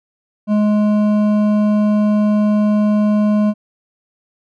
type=tone with hard clipping; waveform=sine; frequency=210 Hz; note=G#3; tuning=19 cents sharp; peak=-13 dBFS; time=0.47-3.54 s; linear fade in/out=50 ms; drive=9 dB; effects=none